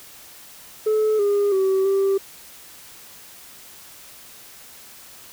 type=tone with pitch steps; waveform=sine; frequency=431.6 / 406.6 / 383.1 / 390.9 Hz; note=A4 / G#4 / G4 / G4; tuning=-33 / -37 / -40 / -5 cents; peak=-14 dBFS; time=0.86-2.18 s; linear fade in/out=10 ms; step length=330 ms; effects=tanh soft clip ceiling -15 dBFS + white hiss -44 dBFS RMS until 5.32 s